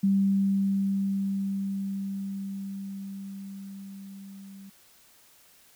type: tone with level ramp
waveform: sine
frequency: 196 Hz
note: G3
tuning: in tune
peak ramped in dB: -19 to -43 dBFS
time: 0.03-4.7 s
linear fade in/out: 10 ms
effects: white hiss -58 dBFS RMS until 5.75 s